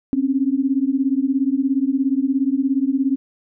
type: beating tone pair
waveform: sine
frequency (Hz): 261.6 / 278.6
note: C4 / C#4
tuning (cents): 0 / +9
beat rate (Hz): 17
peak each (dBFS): -19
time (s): 0.13-3.16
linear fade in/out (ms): 0
effects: none